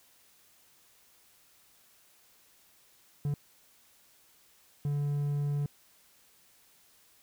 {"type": "tone bursts at uneven times", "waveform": "triangle", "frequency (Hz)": 144.4, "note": "D3", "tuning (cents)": -29, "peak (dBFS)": -26, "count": 2, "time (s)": [[3.25, 3.34], [4.85, 5.66]], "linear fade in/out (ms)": 2, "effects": ["white hiss -63 dBFS RMS until 7.22 s"]}